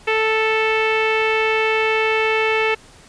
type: tone with low-pass filter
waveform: sawtooth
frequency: 440 Hz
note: A4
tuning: in tune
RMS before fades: -18 dBFS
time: 0.07-2.75 s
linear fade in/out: 10 ms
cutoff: 2500 Hz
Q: 4.3
effects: pink hiss -46 dBFS RMS until 3.08 s + resampled to 22050 Hz